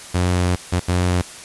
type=tone bursts at uneven times; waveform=sawtooth; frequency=89.7 Hz; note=F2; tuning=47 cents sharp; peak=-12 dBFS; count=3; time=0.14-0.56 / 0.72-0.8 / 0.88-1.22 s; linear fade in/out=10 ms; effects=white hiss -37 dBFS RMS until 1.44 s + resampled to 24000 Hz